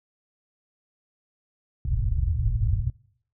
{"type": "low-pass noise", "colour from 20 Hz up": "white", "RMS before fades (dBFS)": -24, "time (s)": [1.85, 2.9], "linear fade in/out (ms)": 2, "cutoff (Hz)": 120, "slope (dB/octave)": 48, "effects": ["noise-tail reverb RT60 0.6 s tail -22 dB re dry"]}